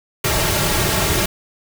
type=noise with comb filter; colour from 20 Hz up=pink; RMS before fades=-18 dBFS; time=0.24-1.26 s; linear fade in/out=5 ms; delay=4 ms; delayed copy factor=-0.65; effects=none